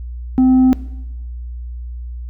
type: tone with tanh clipping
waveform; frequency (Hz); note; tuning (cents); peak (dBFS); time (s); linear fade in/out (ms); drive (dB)
sine; 257.9; C4; -25; -9; 0.38-0.73; 0; 3
effects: noise-tail reverb RT60 1.0 s tail -18 dB re dry + added 60 Hz sine -25 dBFS peak until 2.29 s